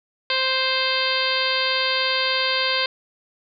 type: harmonic tone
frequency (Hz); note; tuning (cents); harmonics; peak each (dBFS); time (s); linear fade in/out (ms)
523.3; C5; 0; 1 / 2 / 3 / 4 / 5 / 6 / 7 / 8 / 9; -28 / -28 / -28 / -28 / -28 / -28 / -28 / -28 / -28; 0.3-2.86; 2
effects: none